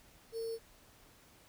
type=tone with sample-and-hold; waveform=sine; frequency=454.6 Hz; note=A#4; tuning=43 cents flat; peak=-36 dBFS; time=0.32-0.59 s; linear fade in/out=50 ms; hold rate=4900 Hz; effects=pink hiss -62 dBFS RMS until 1.48 s